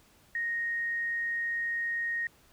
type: tone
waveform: sine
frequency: 1864.7 Hz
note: A#6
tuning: in tune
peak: -29 dBFS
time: 0.35-2.27 s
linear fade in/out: 2 ms
effects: pink hiss -62 dBFS RMS until 2.52 s